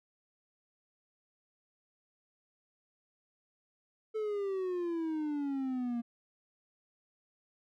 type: exponential sweep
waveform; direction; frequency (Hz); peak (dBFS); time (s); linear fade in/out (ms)
triangle; down; 440 to 233.1; -30; 4.14-6.02; 20
effects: none